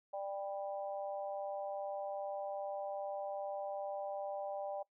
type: harmonic tone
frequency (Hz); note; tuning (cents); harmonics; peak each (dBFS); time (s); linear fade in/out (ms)
197.5; G3; +13; 3 / 4 / 5; -40 / -42 / -54; 0.13-4.83; 10
effects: noise-tail reverb RT60 0.1 s tail -20 dB re dry